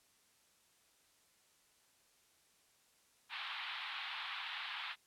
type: band-pass noise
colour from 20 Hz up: white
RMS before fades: -44 dBFS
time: 3.29-4.96 s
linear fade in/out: 50 ms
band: 830 to 3800 Hz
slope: 48 dB/octave
effects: white hiss -71 dBFS RMS until 5.06 s + low-pass 11000 Hz 12 dB/octave